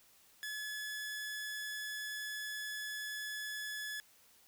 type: tone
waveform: sawtooth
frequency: 1709 Hz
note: G#6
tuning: 49 cents sharp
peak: -36 dBFS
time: 0.43-4 s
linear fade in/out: 0 ms
effects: white hiss -65 dBFS RMS until 4.47 s